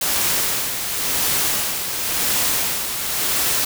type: noise with tremolo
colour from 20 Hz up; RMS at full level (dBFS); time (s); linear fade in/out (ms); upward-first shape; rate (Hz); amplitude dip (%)
white; -19; 0.01-3.65; 5; sine; 0.94; 50
effects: none